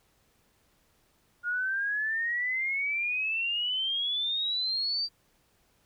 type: exponential sweep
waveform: sine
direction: up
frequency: 1420 to 4699 Hz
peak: -27 dBFS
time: 1.43-5.09 s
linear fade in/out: 50 ms
effects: pink hiss -68 dBFS RMS until 5.85 s